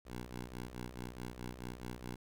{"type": "ring-modulated tone", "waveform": "10% pulse", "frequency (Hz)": 61.74, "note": "B1", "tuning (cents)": 0, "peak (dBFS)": -32, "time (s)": [0.05, 2.16], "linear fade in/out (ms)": 10, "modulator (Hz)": 59.4, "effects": []}